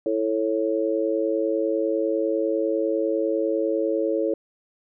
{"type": "chord", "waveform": "sine", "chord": "A major", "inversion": "second", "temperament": "just", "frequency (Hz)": [330, 440, 550], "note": ["E4", "A4", "C#5"], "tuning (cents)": [2, 0, -14], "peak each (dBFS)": -25, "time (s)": [0.06, 4.34], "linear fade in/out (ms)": 2, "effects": []}